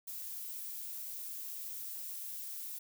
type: noise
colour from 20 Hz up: violet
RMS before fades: -43 dBFS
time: 0.07-2.79 s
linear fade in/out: 10 ms
effects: none